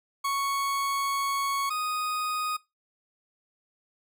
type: tone pair in turn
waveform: 40% pulse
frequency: 1108.7 / 1244.5 Hz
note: C#6 / D#6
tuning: 0 / 0 cents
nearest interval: major second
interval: 200 cents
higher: second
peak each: -25 / -27 dBFS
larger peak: first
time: 0.24-1.7 / 1.7-2.57 s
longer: first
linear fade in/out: 10 ms
effects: noise-tail reverb RT60 0.2 s tail -20 dB re dry